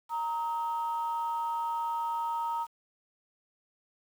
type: tone pair together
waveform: sine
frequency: 929.2 / 1271 Hz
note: A#5 / D#6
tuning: -6 / +36 cents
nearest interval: perfect fourth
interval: 542 cents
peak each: -29 / -36 dBFS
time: 0.09-2.67 s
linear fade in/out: 50 ms
effects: tanh soft clip ceiling -24 dBFS + 9-bit

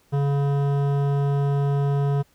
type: tone with hard clipping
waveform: sine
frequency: 141.1 Hz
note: C#3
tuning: 31 cents sharp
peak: -21 dBFS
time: 0.12-2.23 s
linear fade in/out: 20 ms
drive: 14 dB
effects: pink hiss -61 dBFS RMS until 2.34 s

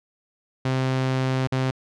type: tone with dropouts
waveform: sawtooth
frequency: 130.81 Hz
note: C3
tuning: in tune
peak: -17 dBFS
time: 0.65-1.71 s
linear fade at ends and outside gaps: 5 ms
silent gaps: 1.473-1.521 s
effects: low-pass 5000 Hz 12 dB/octave

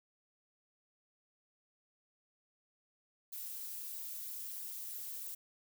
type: noise with flanger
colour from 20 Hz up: violet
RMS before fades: -44 dBFS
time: 3.32-5.35 s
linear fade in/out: 10 ms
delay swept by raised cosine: 0.32 to 5.22 ms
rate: 3.1 Hz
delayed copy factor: -0.55
effects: none

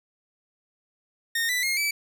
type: tone with pitch steps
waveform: sawtooth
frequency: 1840 / 1983.5 / 2138 / 2305 Hz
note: A#6 / B6 / C7 / D7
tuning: -23 / +7 / +37 / -33 cents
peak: -20 dBFS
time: 1.35-1.91 s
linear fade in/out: 5 ms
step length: 140 ms
effects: none

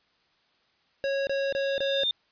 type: tone bursts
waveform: square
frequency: 550 Hz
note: C#5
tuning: 14 cents flat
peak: -26 dBFS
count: 4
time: 1.04-2.035 s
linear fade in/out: 0 ms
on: 230 ms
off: 25 ms
type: tone with exponential growth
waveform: sine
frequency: 3620 Hz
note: A7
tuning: 48 cents sharp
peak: -22 dBFS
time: 1.23-2.11 s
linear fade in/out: 2 ms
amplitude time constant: 190 ms
effects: white hiss -67 dBFS RMS until 2.31 s + resampled to 11025 Hz

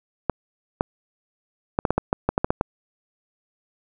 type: clicks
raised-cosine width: 1 ms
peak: -5 dBFS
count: 12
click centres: 0.297 / 0.809 / 1.789 / 1.852 / 1.906 / 1.98 / 2.129 / 2.29 / 2.379 / 2.445 / 2.505 / 2.611 s
effects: none

